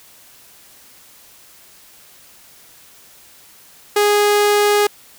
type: tone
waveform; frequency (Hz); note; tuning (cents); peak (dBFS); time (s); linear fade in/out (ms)
sawtooth; 413.6; G#4; -7; -8; 3.96-4.87; 5
effects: white hiss -46 dBFS RMS until 5.18 s